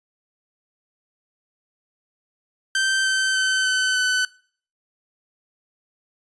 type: tone with pitch steps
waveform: sawtooth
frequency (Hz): 1557 / 1544.5 / 1532 / 1519.7 / 1507.4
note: G6 / G6 / G6 / F#6 / F#6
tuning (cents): -12 / -26 / -40 / +46 / +32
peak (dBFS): -15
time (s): 2.75-4.25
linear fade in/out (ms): 2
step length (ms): 300
effects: noise-tail reverb RT60 0.5 s tail -22 dB re dry + resampled to 22050 Hz